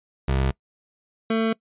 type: tone pair in turn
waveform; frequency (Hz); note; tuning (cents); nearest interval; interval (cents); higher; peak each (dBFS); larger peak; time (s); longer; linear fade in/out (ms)
25% pulse; 66.6 / 224; C2 / A3; +31 / +31; octave + major sixth; 2100; second; -16; neither; 0.28-0.51 / 1.3-1.53; neither; 5
effects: noise-tail reverb RT60 0.1 s tail -23 dB re dry + resampled to 8000 Hz